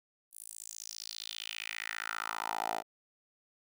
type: tone with high-pass filter sweep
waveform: 10% pulse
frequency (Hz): 55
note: A1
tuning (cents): 0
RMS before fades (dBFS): -40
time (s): 0.31-2.83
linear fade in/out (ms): 50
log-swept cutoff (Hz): 11000 to 630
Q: 3.4
effects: none